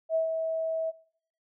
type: tone with ADSR envelope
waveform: sine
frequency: 647 Hz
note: E5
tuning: 32 cents flat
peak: -22 dBFS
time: 0.09-0.92 s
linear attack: 61 ms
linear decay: 120 ms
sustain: -5 dB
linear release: 30 ms
effects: noise-tail reverb RT60 0.7 s tail -24 dB re dry